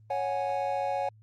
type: chord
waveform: triangle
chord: C# suspended fourth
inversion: none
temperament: equal with one note detuned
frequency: 554.4 / 736.2 / 830.6 Hz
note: C#5 / F#5 / G#5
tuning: 0 / -9 / 0 cents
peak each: -30 dBFS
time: 0.1-1.09 s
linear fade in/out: 5 ms
effects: added 108 Hz sine -53 dBFS peak until 1.22 s + Opus 32 kbps